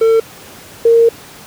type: tone pair in turn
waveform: triangle / sine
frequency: 450.8 / 461.9 Hz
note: A4 / A#4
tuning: +42 / -16 cents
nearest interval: unison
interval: 42 cents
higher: second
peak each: -5 dBFS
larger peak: neither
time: 0.01-0.2 / 0.85-1.09 s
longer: second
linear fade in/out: 5 ms
effects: pink hiss -36 dBFS RMS until 1.46 s + high-pass 100 Hz 12 dB/octave